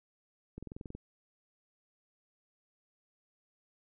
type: click train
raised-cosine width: 3 ms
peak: -30 dBFS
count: 9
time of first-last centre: 0.58-0.95 s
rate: 21.6 Hz
effects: none